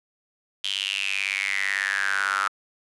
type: tone with high-pass filter sweep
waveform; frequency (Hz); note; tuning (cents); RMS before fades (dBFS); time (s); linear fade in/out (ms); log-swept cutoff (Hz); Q
sawtooth; 98; G2; 0; -26; 0.64-2.48; 0; 3200 to 1300; 8.5
effects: resampled to 24000 Hz